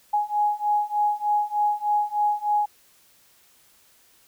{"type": "beating tone pair", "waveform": "sine", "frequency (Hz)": [832, 835.3], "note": ["G#5", "G#5"], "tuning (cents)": [3, 10], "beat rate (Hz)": 3.3, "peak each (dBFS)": [-24, -23], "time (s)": [0.13, 2.66], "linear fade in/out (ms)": 10, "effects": ["white hiss -58 dBFS RMS until 4.27 s"]}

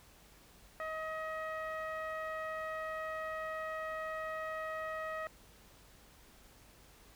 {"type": "tone with low-pass filter", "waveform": "sawtooth", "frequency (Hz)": 633, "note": "D#5", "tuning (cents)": 30, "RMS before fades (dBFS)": -40, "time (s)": [0.8, 5.27], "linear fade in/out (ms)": 0, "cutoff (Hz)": 1700, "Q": 3.2, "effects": ["added 50 Hz sine -65 dBFS peak until 7.15 s", "pink hiss -61 dBFS RMS until 7.15 s"]}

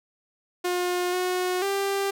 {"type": "tone with pitch steps", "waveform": "sawtooth", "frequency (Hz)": [357.7, 364.1, 395.1], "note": ["F4", "F#4", "G4"], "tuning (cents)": [41, -28, 14], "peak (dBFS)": -20, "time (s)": [0.64, 2.11], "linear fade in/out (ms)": 10, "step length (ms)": 490, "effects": []}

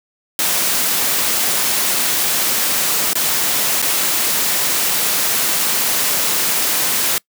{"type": "noise with dropouts", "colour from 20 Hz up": "white", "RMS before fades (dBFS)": -17, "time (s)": [0.39, 7.18], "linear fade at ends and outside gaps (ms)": 1, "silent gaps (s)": [[3.132, 3.154], [3.818, 3.825]], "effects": ["noise-tail reverb RT60 0.1 s tail -24 dB re dry", "high-pass 150 Hz 12 dB/octave"]}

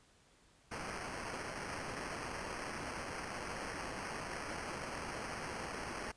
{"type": "noise with sample-and-hold", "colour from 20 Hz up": "violet", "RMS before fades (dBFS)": -43, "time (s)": [0.71, 6.12], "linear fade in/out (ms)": 10, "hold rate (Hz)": 3675, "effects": ["pink hiss -67 dBFS RMS until 6.16 s", "resampled to 22050 Hz"]}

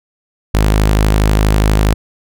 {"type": "tone", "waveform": "sawtooth", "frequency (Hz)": 52.3, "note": "G#1", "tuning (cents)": 13, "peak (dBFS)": -5, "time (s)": [0.54, 1.94], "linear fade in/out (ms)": 5, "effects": []}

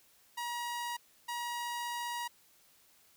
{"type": "tone bursts at uneven times", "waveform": "sawtooth", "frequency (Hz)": 955, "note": "A#5", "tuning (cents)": 42, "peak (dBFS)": -32, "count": 2, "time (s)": [[0.37, 0.97], [1.28, 2.28]], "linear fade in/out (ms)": 10, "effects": ["white hiss -65 dBFS RMS until 3.16 s"]}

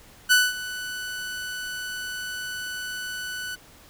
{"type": "tone with ADSR envelope", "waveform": "sawtooth", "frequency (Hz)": 1491, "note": "F#6", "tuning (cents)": 13, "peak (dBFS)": -10, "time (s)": [0.29, 3.56], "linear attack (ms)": 27, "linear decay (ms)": 210, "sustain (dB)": -17, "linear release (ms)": 18, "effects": ["pink hiss -51 dBFS RMS until 3.89 s"]}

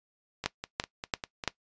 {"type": "two click trains", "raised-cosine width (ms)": 0.2, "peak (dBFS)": [-18, -9], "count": [6, 4], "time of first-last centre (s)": [[0.44, 1.438], [0.46, 1.477]], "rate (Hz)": [5.01, 2.95], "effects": ["noise-tail reverb RT60 0.1 s tail -19 dB re dry", "resampled to 16000 Hz"]}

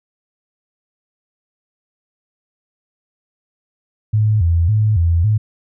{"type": "tone with vibrato", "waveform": "sine", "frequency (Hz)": 95.2, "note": "F#2", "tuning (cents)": 50, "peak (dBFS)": -11, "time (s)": [4.13, 5.38], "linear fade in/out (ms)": 10, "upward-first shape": "square", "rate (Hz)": 1.8, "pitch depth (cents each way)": 210, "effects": []}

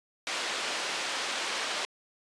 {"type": "band-pass noise", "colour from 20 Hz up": "white", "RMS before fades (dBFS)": -33, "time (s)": [0.27, 1.85], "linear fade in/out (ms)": 0, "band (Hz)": [380, 4000], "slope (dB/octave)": 12, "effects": ["resampled to 22050 Hz"]}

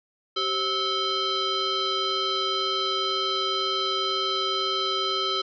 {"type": "tone with frequency modulation", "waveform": "sine", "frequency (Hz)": 2217, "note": "C#7", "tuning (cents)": 0, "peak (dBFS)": -23, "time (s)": [0.36, 5.42], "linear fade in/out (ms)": 10, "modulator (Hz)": 916, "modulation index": 2.2, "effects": []}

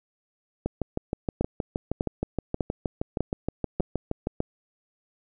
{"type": "two click trains", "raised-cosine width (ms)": 2, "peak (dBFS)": [-13, -11], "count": [24, 6], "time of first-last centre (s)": [[0.66, 4.271], [1.41, 4.404]], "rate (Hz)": [6.37, 1.67], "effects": []}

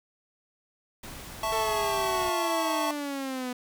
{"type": "noise", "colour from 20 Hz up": "pink", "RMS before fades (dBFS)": -42, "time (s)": [1.03, 2.3], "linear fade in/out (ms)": 5}
{"type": "chord", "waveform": "square", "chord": "A major", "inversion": "second", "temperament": "equal", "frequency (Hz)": [659.3, 880, 1108.7], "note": ["E5", "A5", "C#6"], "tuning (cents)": [0, 0, 0], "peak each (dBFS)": -32, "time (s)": [1.43, 2.91], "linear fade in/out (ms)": 2}
{"type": "exponential sweep", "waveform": "sawtooth", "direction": "down", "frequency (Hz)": [450, 246.9], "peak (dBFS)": -27, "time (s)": [1.52, 3.53], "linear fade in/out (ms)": 5}
{"effects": []}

